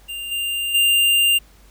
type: tone with level steps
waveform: square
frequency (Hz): 2794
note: F7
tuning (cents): 0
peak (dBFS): -28 / -22 / -14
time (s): 0.08-1.39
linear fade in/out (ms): 20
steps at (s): 0.31 / 0.74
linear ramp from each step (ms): 10
effects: added 50 Hz sine -48 dBFS peak until 1.7 s + pink hiss -53 dBFS RMS until 1.7 s